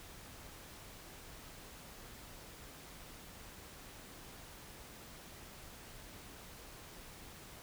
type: silence
effects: pink hiss -53 dBFS RMS until 7.62 s